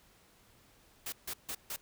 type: noise bursts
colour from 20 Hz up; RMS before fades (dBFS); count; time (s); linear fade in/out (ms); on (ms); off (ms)
white; -39; 4; 1.06-1.762; 5; 63; 150
effects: pink hiss -64 dBFS RMS until 1.81 s